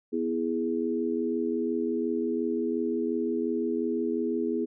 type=chord; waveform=sine; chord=E major; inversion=second; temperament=equal; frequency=246.9 / 329.6 / 415.3 Hz; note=B3 / E4 / G#4; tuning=0 / 0 / 0 cents; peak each=-30 dBFS; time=0.12-4.66 s; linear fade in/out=20 ms; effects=none